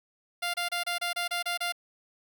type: tone bursts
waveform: 10% pulse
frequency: 698.5 Hz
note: F5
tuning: in tune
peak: -20 dBFS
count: 9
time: 0.42-1.724 s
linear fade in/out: 10 ms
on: 120 ms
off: 28 ms
effects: none